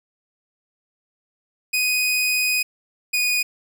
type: tone pair in turn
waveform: sawtooth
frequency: 2495 / 2471 Hz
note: D#7 / D#7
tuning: +4 / -13 cents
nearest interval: unison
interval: 17 cents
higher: first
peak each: -15 dBFS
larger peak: neither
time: 1.73-2.63 / 3.13-3.43 s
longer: first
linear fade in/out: 10 ms
effects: none